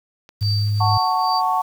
clicks, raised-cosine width 0.2 ms, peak -26 dBFS, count 2, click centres 0.291 / 0.427 s
sine tone with tremolo, 4641 Hz, D8, 21 cents flat, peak -22 dBFS, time 0.4-1.42 s, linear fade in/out 50 ms, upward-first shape triangle, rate 2.3 Hz, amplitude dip 85%
sine tone, 103.83 Hz, G#2, in tune, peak -17 dBFS, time 0.41-0.98 s, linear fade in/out 10 ms
sine chord, F# minor, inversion none, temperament just, 740 / 888 / 1110 Hz, F#5 / A5 / C#6, 0 / +16 / +2 cents, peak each -21 dBFS, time 0.8-1.62 s, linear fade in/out 10 ms
effects 7-bit

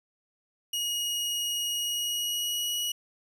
sawtooth tone with pitch glide, 2884 to 2914 Hz, F#7 to F#7, -45 to -27 cents, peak -25 dBFS, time 0.73-2.92 s, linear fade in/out 5 ms, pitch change +18 cents, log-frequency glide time 1.71-2.78 s, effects none

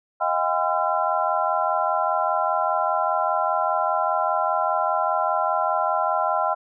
sine tone cluster, 633 / 718 / 803 / 1019 / 1356 Hz, D#5 / F5 / G5 / C6 / E6, +30 / +48 / +41 / -46 / +49 cents, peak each -26 dBFS, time 0.2-6.55 s, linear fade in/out 20 ms, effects none

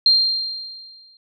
sine tone with exponential decay, 4186 Hz, C8, in tune, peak -9 dBFS, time 0.06-1.17 s, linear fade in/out 2 ms, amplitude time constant 240 ms, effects none

